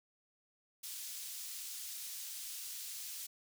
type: high-pass noise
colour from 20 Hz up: pink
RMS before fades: -45 dBFS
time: 0.83-3.27 s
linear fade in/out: 10 ms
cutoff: 4900 Hz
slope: 12 dB/octave
effects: none